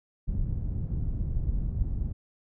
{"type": "low-pass noise", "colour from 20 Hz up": "pink", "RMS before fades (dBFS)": -29, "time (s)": [0.27, 2.13], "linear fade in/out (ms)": 20, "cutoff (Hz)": 110, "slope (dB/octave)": 12, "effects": []}